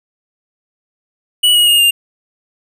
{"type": "tone with pitch steps", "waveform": "square", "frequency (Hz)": [2941, 2894, 2847, 2802], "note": ["F#7", "F#7", "F7", "F7"], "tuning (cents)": [-11, -39, 33, 5], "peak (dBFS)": -8, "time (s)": [1.43, 1.91], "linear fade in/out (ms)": 10, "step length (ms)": 120, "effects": []}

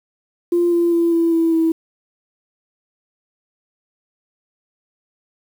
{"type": "tone with pitch steps", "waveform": "sine", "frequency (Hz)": [346.9, 342.5, 338.2, 333.9, 329.7, 325.5], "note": ["F4", "F4", "E4", "E4", "E4", "E4"], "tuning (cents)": [-12, -34, 44, 22, 0, -22], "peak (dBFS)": -12, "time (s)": [0.52, 1.72], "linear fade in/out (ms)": 5, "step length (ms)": 200, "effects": ["tanh soft clip ceiling -8 dBFS", "7-bit"]}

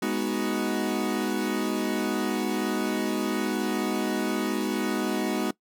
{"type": "chord", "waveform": "40% pulse", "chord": "G# minor seventh", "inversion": "none", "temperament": "equal", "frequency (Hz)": [207.7, 246.9, 311.1, 370], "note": ["G#3", "B3", "D#4", "F#4"], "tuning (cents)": [0, 0, 0, 0], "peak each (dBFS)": -30, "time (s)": [0.02, 5.51], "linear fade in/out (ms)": 5, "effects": ["noise-tail reverb RT60 0.1 s tail -21 dB re dry"]}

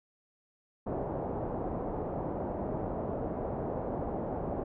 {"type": "low-pass noise", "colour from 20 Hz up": "white", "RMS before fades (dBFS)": -35, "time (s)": [0.86, 4.64], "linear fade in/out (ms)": 10, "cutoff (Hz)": 730, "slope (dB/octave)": 24, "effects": []}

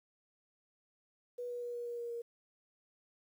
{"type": "tone with pitch steps", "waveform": "sine", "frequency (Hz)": [488, 484.9, 481.8, 478.8, 475.8, 472.7, 469.7], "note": ["B4", "B4", "B4", "A#4", "A#4", "A#4", "A#4"], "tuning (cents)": [-21, -32, -43, 46, 35, 24, 13], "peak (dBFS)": -38, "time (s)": [1.38, 2.22], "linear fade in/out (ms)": 10, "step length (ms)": 120, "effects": ["11-bit"]}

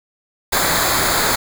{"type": "noise with comb filter", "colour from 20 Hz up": "pink", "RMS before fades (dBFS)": -17, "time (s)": [0.52, 1.36], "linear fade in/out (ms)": 10, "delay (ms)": 0.35, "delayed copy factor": -0.7, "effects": []}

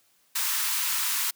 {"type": "high-pass noise", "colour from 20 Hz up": "white", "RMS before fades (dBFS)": -27, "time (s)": [0.35, 1.31], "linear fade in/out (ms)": 10, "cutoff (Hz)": 890, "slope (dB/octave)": 96, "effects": ["white hiss -65 dBFS RMS until 1.35 s", "high-pass 100 Hz 12 dB/octave"]}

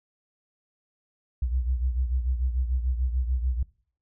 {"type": "beating tone pair", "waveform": "sine", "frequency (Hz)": [61.8, 68.6], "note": ["B1", "C#2"], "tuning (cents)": [2, -17], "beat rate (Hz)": 6.8, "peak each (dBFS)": [-24, -31], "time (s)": [1.42, 3.63], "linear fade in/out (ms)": 5, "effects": ["noise-tail reverb RT60 0.5 s tail -22 dB re dry"]}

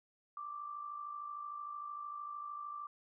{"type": "tone with amplitude modulation", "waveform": "sine", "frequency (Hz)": 1174.7, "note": "D6", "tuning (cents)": 0, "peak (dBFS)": -39, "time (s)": [0.37, 2.87], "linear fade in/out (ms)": 2, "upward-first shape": "sine", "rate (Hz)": 53.2, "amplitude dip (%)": 55, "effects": []}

